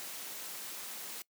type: noise with amplitude modulation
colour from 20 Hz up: white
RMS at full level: -41 dBFS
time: 0-1.22 s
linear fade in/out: 0 ms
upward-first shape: sine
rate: 259 Hz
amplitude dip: 50%
effects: noise-tail reverb RT60 0.1 s tail -22 dB re dry + high-pass 200 Hz 12 dB/octave